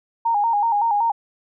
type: tone with vibrato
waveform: sine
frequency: 871 Hz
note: A5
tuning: 18 cents flat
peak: -16 dBFS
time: 0.25-1.12 s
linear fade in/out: 10 ms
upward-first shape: square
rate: 5.3 Hz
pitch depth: 100 cents each way
effects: none